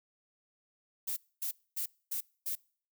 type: noise bursts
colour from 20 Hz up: violet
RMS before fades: -35 dBFS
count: 5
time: 1.07-2.555 s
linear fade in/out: 10 ms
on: 97 ms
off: 250 ms
effects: noise-tail reverb RT60 0.5 s tail -26 dB re dry